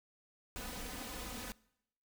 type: noise with comb filter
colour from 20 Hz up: pink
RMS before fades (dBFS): -44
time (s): 0.56-1.52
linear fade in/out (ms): 0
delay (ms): 4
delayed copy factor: +0.75
effects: noise-tail reverb RT60 0.8 s tail -23 dB re dry